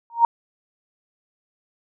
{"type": "tone with exponential growth", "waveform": "sine", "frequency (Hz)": 932.3, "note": "A#5", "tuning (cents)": 0, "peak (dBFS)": -7, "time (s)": [0.1, 0.25], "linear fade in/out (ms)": 1, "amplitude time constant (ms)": 31, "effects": []}